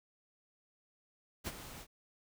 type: noise with ADSR envelope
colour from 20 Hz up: pink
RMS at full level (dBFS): -38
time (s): 1.44-1.87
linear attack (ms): 32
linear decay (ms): 39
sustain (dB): -11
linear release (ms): 61
effects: none